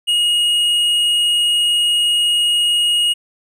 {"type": "tone with hard clipping", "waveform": "triangle", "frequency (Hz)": 2877, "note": "F#7", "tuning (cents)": -49, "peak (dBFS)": -14, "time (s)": [0.07, 3.14], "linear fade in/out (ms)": 20, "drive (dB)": 9, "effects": []}